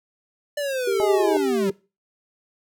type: linear sweep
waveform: square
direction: down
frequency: 593 to 182.4 Hz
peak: -24 dBFS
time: 0.57-1.7 s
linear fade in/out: 5 ms
type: tone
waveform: sine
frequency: 392 Hz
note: G4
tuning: in tune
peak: -21 dBFS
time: 0.87-1.71 s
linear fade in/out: 5 ms
type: harmonic tone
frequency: 210 Hz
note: G#3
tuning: 19 cents sharp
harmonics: 2 / 3 / 4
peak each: -23 / -25 / -26 dBFS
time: 1-1.37 s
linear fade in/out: 0 ms
effects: noise-tail reverb RT60 0.3 s tail -21 dB re dry